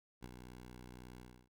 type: tone with ADSR envelope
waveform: 10% pulse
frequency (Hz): 61.74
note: B1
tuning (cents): 0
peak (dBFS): -36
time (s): 0.21-1.49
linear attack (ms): 34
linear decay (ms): 27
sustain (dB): -7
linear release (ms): 300
effects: none